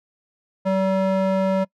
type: tone with band-pass filter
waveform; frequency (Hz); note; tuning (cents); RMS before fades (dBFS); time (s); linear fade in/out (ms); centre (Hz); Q
square; 191.1; G3; -44; -20; 0.65-1.65; 20; 560; 1.2
effects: noise-tail reverb RT60 0.1 s tail -24 dB re dry